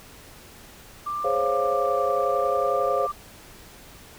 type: tone with vibrato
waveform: sine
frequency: 1181 Hz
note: D6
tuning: 9 cents sharp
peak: -26 dBFS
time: 1.06-3.12 s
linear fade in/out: 10 ms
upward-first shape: triangle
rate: 0.74 Hz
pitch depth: 12 cents each way
type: chord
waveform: sine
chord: Db major seventh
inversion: second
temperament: equal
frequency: 415.3 / 523.3 / 554.4 / 698.5 Hz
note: Ab4 / C5 / Db5 / F5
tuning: 0 / 0 / 0 / 0 cents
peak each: -29 / -25 / -26 / -27 dBFS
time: 1.24-3.07 s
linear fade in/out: 10 ms
effects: tanh soft clip ceiling -10 dBFS + pink hiss -47 dBFS RMS until 4.18 s